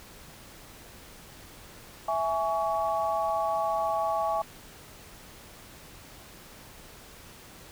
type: tone cluster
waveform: sine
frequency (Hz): 659 / 833 / 1126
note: E5 / G#5 / C#6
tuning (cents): -1 / +5 / +27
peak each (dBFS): -29 / -29 / -31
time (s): 2.08-4.42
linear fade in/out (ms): 5
effects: pink hiss -49 dBFS RMS until 7.71 s